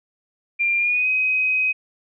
sine tone with pitch glide, 2387 to 2522 Hz, D7 to D#7, +28 to +23 cents, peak -17 dBFS, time 0.59-1.73 s, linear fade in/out 20 ms, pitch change +95 cents, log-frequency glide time 0.78-1.08 s, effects none

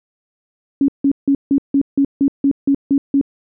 sine tone bursts, 277.7 Hz, C#4, 3 cents sharp, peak -10 dBFS, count 11, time 0.81-3.213 s, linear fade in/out 2 ms, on 73 ms, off 160 ms, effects none

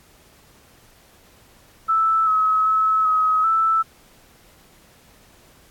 sine tone with pitch steps, 1317 / 1282 / 1294 / 1271 / 1320 Hz, E6 / E6 / E6 / D#6 / E6, -2 / -49 / -32 / +36 / +2 cents, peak -15 dBFS, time 1.88-3.83 s, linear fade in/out 20 ms, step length 390 ms, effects pink hiss -53 dBFS RMS until 5.7 s + AAC 64 kbps

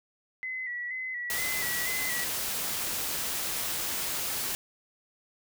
sine tone with vibrato, 1988 Hz, B6, 11 cents sharp, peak -32 dBFS, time 0.43-2.24 s, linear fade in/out 0 ms, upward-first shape square, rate 2.1 Hz, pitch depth 42 cents each way
white noise, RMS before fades -32 dBFS, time 1.3-4.55 s, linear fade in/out 0 ms
effects none

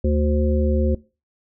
harmonic tone with a mistuned harmonic, 74.8 Hz, D2, 32 cents sharp, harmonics 1 / 3 / 5 / 7, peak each -18 / -23 / -25 / -26 dBFS, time 0.04-0.95 s, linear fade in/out 5 ms, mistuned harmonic 5, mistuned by -27 cents, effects noise-tail reverb RT60 0.3 s tail -20 dB re dry

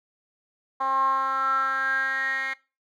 10% pulse tone with band-pass filter sweep, 267.2 Hz, C4, 36 cents sharp, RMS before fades -25 dBFS, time 0.8-2.54 s, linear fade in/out 10 ms, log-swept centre 960 to 2100 Hz, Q 8.6, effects noise-tail reverb RT60 0.3 s tail -21 dB re dry

